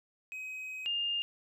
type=tone pair in turn; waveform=triangle / sine; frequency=2529 / 2816 Hz; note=D#7 / F7; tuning=+28 / +14 cents; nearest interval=major second; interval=186 cents; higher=second; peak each=-37 / -30 dBFS; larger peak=second; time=0.32-0.86 / 0.86-1.22 s; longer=first; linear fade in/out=0 ms; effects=none